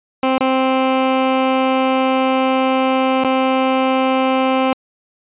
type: tone with dropouts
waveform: 15% pulse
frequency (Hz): 262.1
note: C4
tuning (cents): +3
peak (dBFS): -7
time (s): 0.23-4.73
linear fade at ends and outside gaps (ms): 2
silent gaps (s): 0.381-0.407 / 3.238-3.246
effects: resampled to 8000 Hz